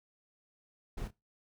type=noise with echo; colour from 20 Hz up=brown; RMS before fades=-37 dBFS; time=0.97-1.08 s; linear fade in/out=10 ms; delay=29 ms; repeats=1; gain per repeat=-11 dB; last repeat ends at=1.109 s; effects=noise-tail reverb RT60 0.2 s tail -19 dB re dry